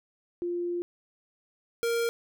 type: tone pair in turn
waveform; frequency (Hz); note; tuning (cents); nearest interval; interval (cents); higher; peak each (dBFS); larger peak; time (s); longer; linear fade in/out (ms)
sine / square; 349.2 / 466.1; F4 / A#4; 0 / 0; perfect fourth; 500; second; -28 / -26; second; 0.42-0.82 / 1.83-2.09; first; 0
effects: none